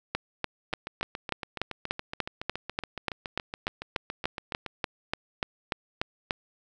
two click trains, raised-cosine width 0.3 ms, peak -11 / -18 dBFS, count 22 / 29, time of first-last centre 0.15-6.308 / 0.73-4.663 s, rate 3.41 / 7.12 Hz, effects none

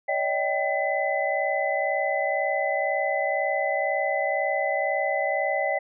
sine tone cluster, 569 / 631 / 781 / 2013 Hz, C#5 / D#5 / G5 / B6, +45 / +24 / -7 / +33 cents, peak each -28 dBFS, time 0.08-5.79 s, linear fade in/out 10 ms, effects none

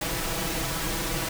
pink noise with comb filter, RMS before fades -29 dBFS, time 0.01-1.29 s, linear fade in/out 5 ms, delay 6.1 ms, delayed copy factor +0.8, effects none

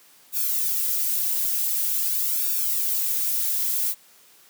violet noise with flanger, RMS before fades -24 dBFS, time 0.32-3.95 s, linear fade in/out 50 ms, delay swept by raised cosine 0.97 to 3.37 ms, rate 0.46 Hz, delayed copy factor -0.9, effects white hiss -54 dBFS RMS until 4.49 s + high-pass 150 Hz 12 dB/octave

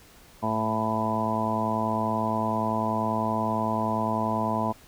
harmonic tone with a mistuned harmonic, 110.4 Hz, A2, 6 cents sharp, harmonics 1 / 2 / 3 / 4 / 5 / 6 / 7 / 8 / 9, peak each -34 / -29 / -37 / -38 / -38 / -31 / -36 / -33 / -29 dBFS, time 0.42-4.73 s, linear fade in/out 20 ms, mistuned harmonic 1, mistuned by -34 cents, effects pink hiss -53 dBFS RMS until 4.87 s

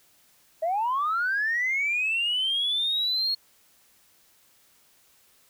sine linear sweep, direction up, 622.3 to 4323 Hz, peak -22 dBFS, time 0.62-3.35 s, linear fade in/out 10 ms, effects tanh soft clip ceiling -19 dBFS + white hiss -61 dBFS RMS until 5.49 s

